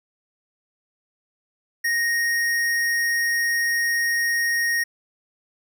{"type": "tone with hard clipping", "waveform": "sine", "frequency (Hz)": 1864.7, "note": "A#6", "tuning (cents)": 0, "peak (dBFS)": -21, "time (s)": [1.84, 4.84], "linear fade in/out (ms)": 10, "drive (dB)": 16, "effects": []}